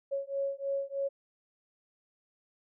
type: beating tone pair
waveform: sine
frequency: 551 / 554.2 Hz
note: C#5 / C#5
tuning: -11 / -1 cents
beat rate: 3.2 Hz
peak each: -34 / -34 dBFS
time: 0.11-1.09 s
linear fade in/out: 20 ms
effects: none